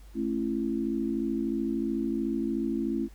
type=tone cluster; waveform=sine; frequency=218.7 / 272.2 / 335.2 Hz; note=A3 / C#4 / E4; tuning=-10 / -31 / +29 cents; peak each=-31 dBFS; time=0.14-3.09 s; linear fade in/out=50 ms; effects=added 50 Hz sine -46 dBFS peak until 3.14 s + pink hiss -60 dBFS RMS until 3.14 s